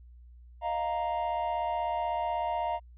triangle chord, Eb suspended second, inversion none, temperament equal, 622.3 / 698.5 / 932.3 Hz, Eb5 / F5 / Bb5, 0 / 0 / 0 cents, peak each -34 / -30 / -30 dBFS, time 0.61-2.8 s, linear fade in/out 50 ms, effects added 60 Hz sine -49 dBFS peak until 2.97 s + resampled to 8000 Hz

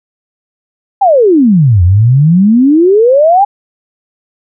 sine exponential two-way sweep, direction down then up, 831 to 84.7 to 831 Hz, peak -3 dBFS, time 1.01-3.45 s, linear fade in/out 10 ms, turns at 1.83 s, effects none

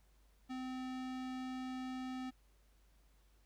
square tone with low-pass filter, 257.3 Hz, C4, 29 cents flat, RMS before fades -43 dBFS, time 0.49-2.31 s, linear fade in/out 20 ms, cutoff 5300 Hz, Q 0.62, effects added 50 Hz sine -66 dBFS peak until 3.45 s + pink hiss -75 dBFS RMS until 3.45 s

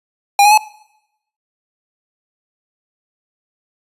square tone with pitch steps, 809 / 833.2 / 858.1 Hz, G#5 / G#5 / A5, -46 / +5 / -44 cents, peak -7 dBFS, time 0.39-0.576 s, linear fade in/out 2 ms, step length 62 ms, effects noise-tail reverb RT60 0.8 s tail -22 dB re dry + resampled to 32000 Hz

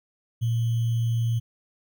sine tone with sample-and-hold, 115.9 Hz, A#2, 10 cents flat, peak -21 dBFS, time 0.41-1.4 s, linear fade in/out 20 ms, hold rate 3150 Hz, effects none

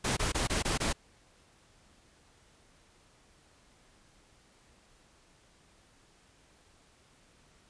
pink noise bursts, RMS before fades -30 dBFS, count 6, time 0.04-0.93 s, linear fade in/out 10 ms, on 130 ms, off 22 ms, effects pink hiss -63 dBFS RMS until 7.69 s + resampled to 22050 Hz

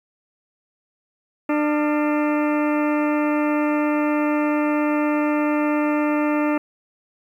harmonic tone with a mistuned harmonic, 298.6 Hz, D4, 29 cents sharp, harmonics 1 / 2 / 3 / 4 / 5 / 6 / 7 / 8 / 9, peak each -19 / -25 / -29 / -31 / -33 / -35 / -36 / -37 / -38 dBFS, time 1.49-6.58 s, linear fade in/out 5 ms, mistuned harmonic 5, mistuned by -120 cents, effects 9-bit

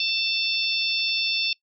harmonic tone, 889 Hz, A5, 18 cents sharp, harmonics 3 / 4 / 5 / 6, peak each -26 / -27 / -28 / -29 dBFS, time 0-1.53 s, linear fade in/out 2 ms, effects noise-tail reverb RT60 0.1 s tail -23 dB re dry

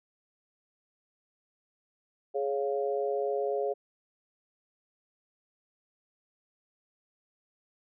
sine chord, Db major, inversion second, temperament equal with one note detuned, 418.2 / 554.4 / 698.5 Hz, Ab4 / Db5 / F5, +12 / 0 / 0 cents, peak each -30 / -32 / -35 dBFS, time 2.34-3.74 s, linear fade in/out 20 ms, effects none

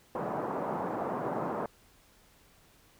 white band-pass noise, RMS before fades -34 dBFS, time 0.15-1.66 s, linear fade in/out 2 ms, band 140 to 1000 Hz, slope 24 dB/octave, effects pink hiss -62 dBFS RMS until 2.99 s

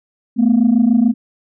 sine tone pair together, 220 / 246.9 Hz, A3 / B3, 0 / 0 cents, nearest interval major second, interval 200 cents, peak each -11 dBFS, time 0.36-1.14 s, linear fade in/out 50 ms, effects tanh soft clip ceiling -5 dBFS

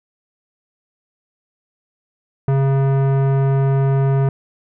sine tone with tanh clipping, 136.2 Hz, C#3, 30 cents flat, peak -15 dBFS, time 2.48-4.29 s, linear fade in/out 2 ms, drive 17 dB, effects none

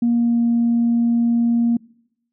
sine tone with pitch glide, 236.3 to 234.7 Hz, A#3 to A#3, +24 to +12 cents, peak -13 dBFS, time 0.02-1.77 s, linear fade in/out 5 ms, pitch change -12 cents, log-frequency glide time 0.12-0.41 s, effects noise-tail reverb RT60 0.8 s tail -25 dB re dry + tanh soft clip ceiling -10 dBFS

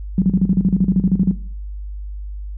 sine tone bursts, 185 Hz, F#3, in tune, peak -10 dBFS, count 15, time 0.18-1.312 s, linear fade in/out 2 ms, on 40 ms, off 38 ms, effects noise-tail reverb RT60 0.5 s tail -17 dB re dry + added 50 Hz sine -26 dBFS peak until 2.57 s

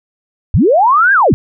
sine linear two-way sweep, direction up then down, 56.1 to 1648 to 56.1 Hz, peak -6 dBFS, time 0.54-1.34 s, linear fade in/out 0 ms, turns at 1.13 s, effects none

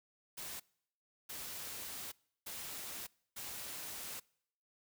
white noise bursts at uneven times, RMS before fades -45 dBFS, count 4, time 0.37-0.6 / 1.29-2.12 / 2.46-3.07 / 3.36-4.2 s, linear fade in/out 10 ms, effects noise-tail reverb RT60 0.7 s tail -25 dB re dry

